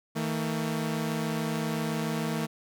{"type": "tone pair together", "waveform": "sawtooth", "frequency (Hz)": [159.59, 225.7], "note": ["D#3", "A3"], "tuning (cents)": [44, 44], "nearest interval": "tritone", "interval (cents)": 600, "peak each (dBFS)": -27, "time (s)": [0.15, 2.47], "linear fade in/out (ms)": 20, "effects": []}